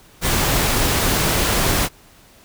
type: noise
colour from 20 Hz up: pink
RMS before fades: -18 dBFS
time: 0.21-1.89 s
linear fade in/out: 50 ms
effects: pink hiss -49 dBFS RMS until 2.44 s